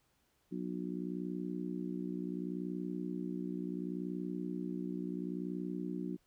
harmonic tone, 60.7 Hz, B1, 29 cents flat, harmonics 3 / 4 / 5 / 6, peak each -40 / -44 / -41 / -45 dBFS, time 0.51-6.17 s, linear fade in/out 20 ms, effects pink hiss -75 dBFS RMS until 6.26 s

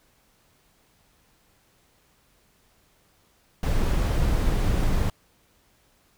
brown noise, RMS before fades -22 dBFS, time 3.63-5.1 s, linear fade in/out 2 ms, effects pink hiss -63 dBFS RMS until 6.17 s

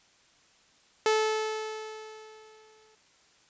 sawtooth tone with exponential decay, 434.9 Hz, A4, 20 cents flat, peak -17 dBFS, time 1.06-2.95 s, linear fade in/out 1 ms, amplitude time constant 410 ms, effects white hiss -62 dBFS RMS until 3.49 s + resampled to 16000 Hz

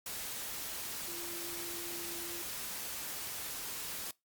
sine tone in noise, 343.2 Hz, F4, 30 cents flat, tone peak -47 dBFS, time 1.08-2.42 s, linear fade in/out 2 ms, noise white, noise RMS -41 dBFS, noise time 0.06-4.11 s, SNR -9 dB, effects noise-tail reverb RT60 0.2 s tail -23 dB re dry + Opus 48 kbps

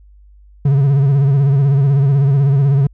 triangle tone with vibrato, 138.59 Hz, C#3, in tune, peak -7 dBFS, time 0.65-2.87 s, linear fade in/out 5 ms, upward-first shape sine, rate 16 Hz, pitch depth 77 cents each way, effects added 50 Hz sine -41 dBFS peak until 2.93 s

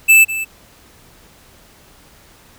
square tone with echo, 2637 Hz, E7, in tune, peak -6 dBFS, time 0.08-0.25 s, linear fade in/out 20 ms, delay 200 ms, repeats 1, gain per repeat -14 dB, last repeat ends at 0.45 s, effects pink hiss -47 dBFS RMS until 2.58 s

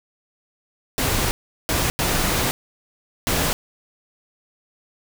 pink noise bursts at uneven times, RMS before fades -21 dBFS, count 4, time 0.98-1.31 / 1.69-1.9 / 1.99-2.51 / 3.27-3.53 s, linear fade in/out 0 ms, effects none

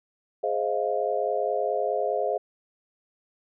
sine chord, F minor seventh, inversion first, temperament just, 419.1 / 523.8 / 628.6 / 698.5 Hz, Ab4 / C5 / Eb5 / F5, +16 / +2 / +18 / 0 cents, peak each -29 dBFS, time 0.43-2.38 s, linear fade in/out 10 ms, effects none

